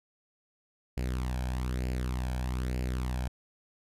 sawtooth tone with flanger, 62.8 Hz, B1, 30 cents sharp, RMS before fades -32 dBFS, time 0.97-3.28 s, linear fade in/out 5 ms, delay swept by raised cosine 0.41 to 1.27 ms, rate 1.1 Hz, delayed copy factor +0.6, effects resampled to 32000 Hz

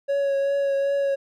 triangle tone with vibrato, 556 Hz, C#5, 5 cents sharp, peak -18 dBFS, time 0.08-1.16 s, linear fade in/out 20 ms, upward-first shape triangle, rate 2.6 Hz, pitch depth 20 cents each way, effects none

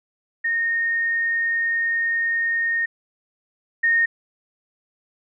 sine tone pair in turn, 1845 / 1845 Hz, A#6 / A#6, -18 / -18 cents, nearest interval unison, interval 0 cents, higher neither, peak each -19 / -15 dBFS, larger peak second, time 0.44-2.86 / 3.83-4.06 s, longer first, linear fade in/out 10 ms, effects none

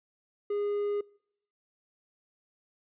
triangle tone, 410.4 Hz, G#4, 21 cents flat, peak -26 dBFS, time 0.5-1.01 s, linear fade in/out 5 ms, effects noise-tail reverb RT60 0.7 s tail -25 dB re dry + resampled to 8000 Hz

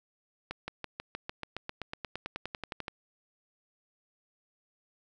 accelerating click train, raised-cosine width 0.3 ms, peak -20 dBFS, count 21, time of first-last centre 0.51-2.881 s, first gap 170 ms, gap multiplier 0.96, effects none

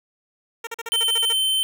10% pulse tone bursts, 460 Hz, A#4, 23 cents flat, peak -20 dBFS, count 10, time 0.64-1.328 s, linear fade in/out 5 ms, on 31 ms, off 42 ms
square tone, 3088 Hz, G7, 27 cents flat, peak -19 dBFS, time 0.92-1.63 s, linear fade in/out 0 ms
effects none

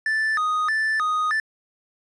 triangle tone with vibrato, 1480 Hz, F#6, in tune, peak -18 dBFS, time 0.06-1.4 s, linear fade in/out 2 ms, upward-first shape square, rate 1.6 Hz, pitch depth 300 cents each way, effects resampled to 22050 Hz + 9-bit

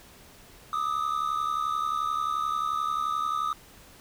triangle tone pair together, 1200.6 / 1272 Hz, D6 / D#6, +38 / +38 cents, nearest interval minor second, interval 100 cents, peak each -27 dBFS, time 0.73-3.53 s, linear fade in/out 2 ms, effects pink hiss -52 dBFS RMS until 4 s

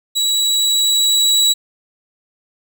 30% pulse tone with level ramp, 3904 Hz, B7, 21 cents flat, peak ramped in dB -12 to -8 dBFS, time 0.15-1.54 s, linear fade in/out 20 ms, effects none

